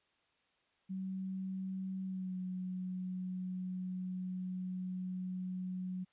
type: tone with pitch glide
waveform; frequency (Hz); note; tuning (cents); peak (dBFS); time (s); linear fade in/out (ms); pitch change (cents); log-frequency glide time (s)
sine; 189.3 to 184.02; F#3 to F#3; +40 to -9; -37; 0.89-6.05; 20; -49; 2.04-2.37
effects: white hiss -75 dBFS RMS until 6.12 s + resampled to 8000 Hz